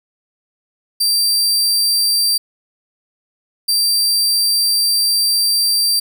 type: tone bursts at uneven times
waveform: sawtooth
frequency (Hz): 4699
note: D8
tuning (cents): 0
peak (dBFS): -10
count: 2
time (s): 1-2.38 / 3.68-6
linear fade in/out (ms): 10
effects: none